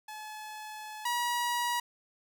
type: tone pair in turn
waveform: sawtooth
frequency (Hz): 857 / 961.9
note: A5 / B5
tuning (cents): -46 / -46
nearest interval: major second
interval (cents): 200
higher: second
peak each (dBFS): -37 / -25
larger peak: second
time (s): 0.08-1.05 / 1.05-1.8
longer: first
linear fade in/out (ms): 5
effects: none